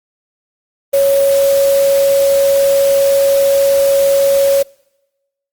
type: tone in noise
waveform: sine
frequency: 554.4 Hz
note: C#5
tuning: in tune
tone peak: -8 dBFS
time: 0.93-4.63 s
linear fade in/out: 10 ms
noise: white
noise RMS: -24 dBFS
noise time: 0.93-4.63 s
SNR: +13 dB
effects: noise-tail reverb RT60 1.0 s tail -26 dB re dry + Opus 32 kbps